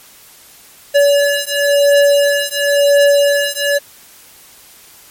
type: beating tone pair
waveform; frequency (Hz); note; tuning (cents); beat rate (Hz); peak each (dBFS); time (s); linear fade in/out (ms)
square; 570 / 570.96; C#5 / D5; +48 / -49; 0.96; -13; 0.94-3.79; 20
effects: white hiss -42 dBFS RMS until 5.1 s + MP3 64 kbps